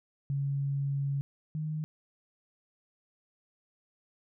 sine tone pair in turn, 139.5 / 154.52 Hz, C#3 / D#3, +11 / -12 cents, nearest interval major second, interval 177 cents, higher second, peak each -28 / -31 dBFS, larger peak first, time 0.3-1.21 / 1.55-1.84 s, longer first, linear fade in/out 0 ms, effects none

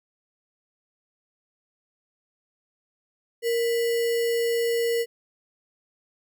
sine tone with sample-and-hold, 466.2 Hz, A#4, in tune, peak -21 dBFS, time 3.42-5.06 s, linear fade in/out 50 ms, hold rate 2450 Hz, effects none

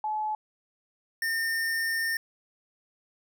sine / square tone pair in turn, 857 / 1815.9 Hz, A5 / A#6, -46 / -46 cents, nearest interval octave + minor second, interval 1300 cents, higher second, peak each -27 dBFS, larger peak neither, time 0.04-0.35 / 1.22-2.17 s, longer second, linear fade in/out 2 ms, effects none

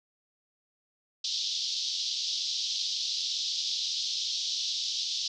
pink band-pass noise, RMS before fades -32 dBFS, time 1.24-5.28 s, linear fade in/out 5 ms, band 3400 to 5700 Hz, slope 48 dB/octave, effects none

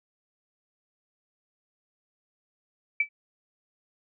sine tone with exponential decay, 2311 Hz, D7, 28 cents flat, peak -17 dBFS, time 3-3.09 s, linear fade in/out 5 ms, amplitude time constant 18 ms, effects none

